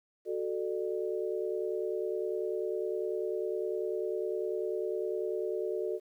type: chord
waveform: sine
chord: D major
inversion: first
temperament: equal with one note detuned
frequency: 370 / 440 / 601.4 Hz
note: F#4 / A4 / D5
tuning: 0 / 0 / +41 cents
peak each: -34 / -34 / -39 dBFS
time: 0.25-6 s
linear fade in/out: 50 ms
effects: 11-bit